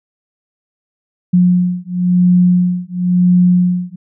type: beating tone pair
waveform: sine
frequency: 178.7 / 179.67 Hz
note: F3 / F3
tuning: +40 / +49 cents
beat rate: 0.97 Hz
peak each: -12 dBFS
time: 1.33-3.96 s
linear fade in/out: 10 ms
effects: none